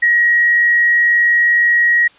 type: tone with frequency modulation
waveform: sine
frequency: 1899 Hz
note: A#6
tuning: 32 cents sharp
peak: -9 dBFS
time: 0.02-2.08 s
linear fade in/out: 10 ms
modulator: 86.1 Hz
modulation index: 0.26
effects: white hiss -47 dBFS RMS until 2.18 s + resampled to 8000 Hz